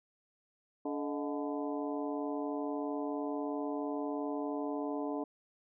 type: harmonic tone with a mistuned harmonic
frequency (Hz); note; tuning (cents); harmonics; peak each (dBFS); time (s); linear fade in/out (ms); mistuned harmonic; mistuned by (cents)
144.5; D3; -28; 2 / 3 / 4 / 5 / 6 / 7; -36 / -40 / -42 / -44 / -46 / -47; 0.85-5.24; 5; 4; +120
effects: none